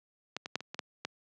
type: clicks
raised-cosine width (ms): 0.2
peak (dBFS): -17 / -21 / -13 / -26 / -22 / -17 / -16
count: 7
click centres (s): 0.366 / 0.459 / 0.556 / 0.606 / 0.745 / 0.792 / 1.05
effects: high-pass 150 Hz 12 dB/octave + low-pass 7000 Hz 12 dB/octave